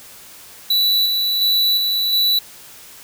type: tone with tremolo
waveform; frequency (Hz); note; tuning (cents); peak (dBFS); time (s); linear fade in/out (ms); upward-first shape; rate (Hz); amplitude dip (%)
square; 3951; B7; 0; -14; 0.7-2.39; 5; square; 1.4; 30
effects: white hiss -41 dBFS RMS until 3.03 s